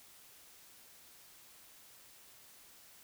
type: silence
effects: white hiss -59 dBFS RMS until 3.03 s